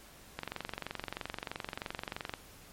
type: click train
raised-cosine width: 0.3 ms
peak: -20 dBFS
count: 46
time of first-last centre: 0.39-2.338 s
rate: 23.1 Hz
effects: pink hiss -55 dBFS RMS until 2.72 s + MP3 64 kbps